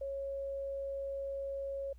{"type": "tone", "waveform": "sine", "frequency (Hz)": 550, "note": "C#5", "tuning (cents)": -14, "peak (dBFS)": -36, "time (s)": [0.01, 1.93], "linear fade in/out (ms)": 5, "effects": ["added 60 Hz sine -52 dBFS peak until 1.98 s", "pink hiss -75 dBFS RMS until 1.98 s"]}